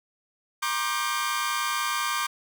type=tone cluster; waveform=sawtooth; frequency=954 / 1080 / 1190 / 1570 Hz; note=A#5 / C#6 / D6 / G6; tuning=+40 / -45 / +22 / +2 cents; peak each=-31 / -28 / -25 / -28 dBFS; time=0.62-2.27 s; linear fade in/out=10 ms; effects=none